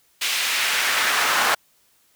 brown noise with high-pass filter sweep, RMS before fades -21 dBFS, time 0.21-1.55 s, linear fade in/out 10 ms, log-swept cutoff 2900 to 1100 Hz, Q 1.2, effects white hiss -61 dBFS RMS until 2.15 s

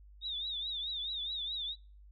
sine tone with vibrato, 3667 Hz, A#7, 29 cents flat, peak -35 dBFS, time 0.21-1.76 s, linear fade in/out 50 ms, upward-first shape triangle, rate 4.7 Hz, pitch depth 130 cents each way, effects noise-tail reverb RT60 0.4 s tail -26 dB re dry + added 50 Hz sine -53 dBFS peak until 2.11 s

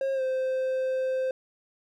triangle tone with pitch glide, 539 to 520.6 Hz, C#5 to C5, -49 to -9 cents, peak -23 dBFS, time 0.01-1.31 s, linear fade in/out 2 ms, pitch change -60 cents, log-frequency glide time 0.14-0.22 s, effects none

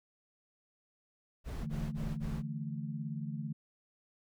brown noise bursts, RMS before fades -39 dBFS, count 4, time 1.44-2.426 s, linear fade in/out 50 ms, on 230 ms, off 22 ms
sine chord, D suspended second, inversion none, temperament equal, 146.83 / 164.81 / 220 Hz, D3 / E3 / A3, 0 / 0 / 0 cents, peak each -39 / -42 / -41 dBFS, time 1.62-3.53 s, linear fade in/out 10 ms
effects none

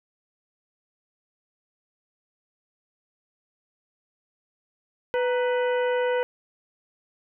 harmonic tone with a mistuned harmonic, 496.2 Hz, B4, 8 cents sharp, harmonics 1 / 2 / 3 / 4 / 5 / 6, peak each -22 / -31 / -33 / -37 / -42 / -42 dBFS, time 5.14-6.23 s, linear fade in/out 0 ms, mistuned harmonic 2, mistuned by -94 cents, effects none

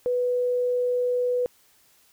sine tone, 493.9 Hz, B4, in tune, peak -21 dBFS, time 0.06-1.46 s, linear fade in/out 0 ms, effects white hiss -60 dBFS RMS until 2.12 s

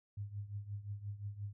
sine tone with tremolo, 102.1 Hz, G#2, 29 cents flat, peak -37 dBFS, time 0.17-1.53 s, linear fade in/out 5 ms, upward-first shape triangle, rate 5.7 Hz, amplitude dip 85%, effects none

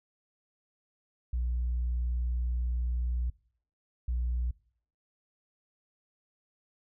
sine tone pair in turn, 60.4 / 60.4 Hz, B1 / B1, -38 / -38 cents, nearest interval unison, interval 0 cents, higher neither, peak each -26 dBFS, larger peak neither, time 1.33-3.3 / 4.08-4.51 s, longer first, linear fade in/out 5 ms, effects noise-tail reverb RT60 0.6 s tail -24 dB re dry + tanh soft clip ceiling -25 dBFS

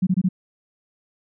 sine tone bursts, 185 Hz, F#3, in tune, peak -15 dBFS, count 4, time 0.02-0.289 s, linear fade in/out 10 ms, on 50 ms, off 23 ms, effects none

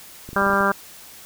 clicks, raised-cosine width 3 ms, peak -23 dBFS, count 8, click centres 0.29 / 0.331 / 0.361 / 0.419 / 0.467 / 0.5 / 0.534 / 0.608 s
harmonic tone, 198 Hz, G3, 18 cents sharp, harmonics 1 / 2 / 3 / 4 / 5 / 6 / 7 / 8, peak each -25 / -26 / -25 / -28 / -25 / -23 / -23 / -24 dBFS, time 0.36-0.72 s, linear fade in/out 5 ms
effects white hiss -43 dBFS RMS until 1.25 s

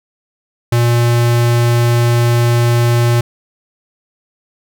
square tone, 119 Hz, A#2, 36 cents sharp, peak -10 dBFS, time 0.72-3.21 s, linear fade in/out 5 ms, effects none

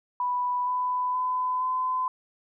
sine tone with pitch steps, 987.8 / 998.1 / 1008.6 / 1019.1 Hz, B5 / B5 / B5 / C6, 0 / +18 / +36 / -46 cents, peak -24 dBFS, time 0.2-2.08 s, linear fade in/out 2 ms, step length 470 ms, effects none

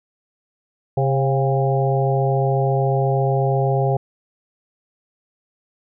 harmonic tone with a mistuned harmonic, 134.3 Hz, C3, 46 cents sharp, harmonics 1 / 3 / 4 / 5 / 6, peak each -18 / -23 / -24 / -25 / -26 dBFS, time 0.97-3.97 s, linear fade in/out 5 ms, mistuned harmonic 5, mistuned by +66 cents, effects none

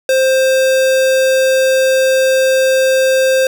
square tone, 525 Hz, C5, 6 cents sharp, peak -10 dBFS, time 0.09-3.47 s, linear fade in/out 2 ms, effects none

